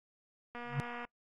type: click train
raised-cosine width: 0.5 ms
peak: -30 dBFS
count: 121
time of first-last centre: 0.55-1.05 s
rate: 240 Hz
type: tone with exponential growth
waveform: sine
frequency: 138.9 Hz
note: C#3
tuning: 4 cents sharp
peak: -26 dBFS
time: 0.64-0.8 s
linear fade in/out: 0 ms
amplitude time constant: 34 ms
effects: noise-tail reverb RT60 0.1 s tail -24 dB re dry + AAC 32 kbps